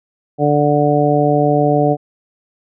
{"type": "harmonic tone", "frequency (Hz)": 146.83, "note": "D3", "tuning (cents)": 0, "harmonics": [1, 2, 3, 4, 5], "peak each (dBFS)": [-17, -17, -17, -17, -17], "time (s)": [0.38, 1.97], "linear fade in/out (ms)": 50, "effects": []}